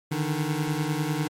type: beating tone pair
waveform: 25% pulse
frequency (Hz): 147.4 / 157.4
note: D3 / D#3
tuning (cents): +7 / +20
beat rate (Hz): 10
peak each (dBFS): -24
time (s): 0.11-1.28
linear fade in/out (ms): 10
effects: MP3 64 kbps